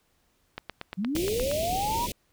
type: click train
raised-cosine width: 0.3 ms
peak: -18 dBFS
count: 9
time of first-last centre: 0.58-1.515 s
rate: 8.56 Hz
type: linear sweep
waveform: sine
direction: up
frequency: 174.4 to 987.8 Hz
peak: -26 dBFS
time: 0.97-2.07 s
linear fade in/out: 20 ms
type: band-stop noise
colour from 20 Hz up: pink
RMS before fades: -33 dBFS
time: 1.15-2.12 s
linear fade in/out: 2 ms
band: 620 to 2300 Hz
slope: 48 dB/octave
effects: pink hiss -69 dBFS RMS until 2.32 s